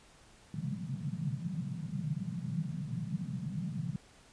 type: band-pass noise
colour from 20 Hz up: pink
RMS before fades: -37 dBFS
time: 0.54-3.96 s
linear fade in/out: 2 ms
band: 130 to 190 Hz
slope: 48 dB/octave
effects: pink hiss -60 dBFS RMS until 4.32 s + resampled to 22050 Hz